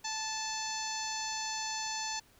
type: harmonic tone with a mistuned harmonic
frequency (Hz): 876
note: A5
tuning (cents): -8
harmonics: 1 / 2 / 3 / 4 / 5 / 6 / 7 / 8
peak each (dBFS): -39 / -44 / -45 / -47 / -41 / -45 / -41 / -45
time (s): 0.04-2.2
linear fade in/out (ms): 10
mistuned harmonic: 8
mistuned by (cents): +34
effects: pink hiss -63 dBFS RMS until 2.39 s